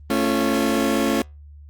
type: chord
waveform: 30% pulse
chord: A augmented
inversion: none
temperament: just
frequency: 220 / 275 / 343.8 Hz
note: A3 / C#4 / E#4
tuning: 0 / -14 / -27 cents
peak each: -20 / -19 / -22 dBFS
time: 0.1-1.22 s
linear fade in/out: 2 ms
effects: added 73 Hz sine -40 dBFS peak until 1.69 s + Opus 24 kbps